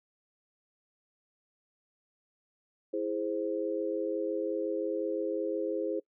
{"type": "chord", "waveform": "sine", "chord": "E augmented", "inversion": "none", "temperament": "equal", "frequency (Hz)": [329.6, 415.3, 523.3], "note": ["E4", "G#4", "B#4"], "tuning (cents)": [0, 0, 0], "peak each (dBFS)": -34, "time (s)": [2.93, 6], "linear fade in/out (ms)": 10, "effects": ["noise-tail reverb RT60 0.1 s tail -24 dB re dry"]}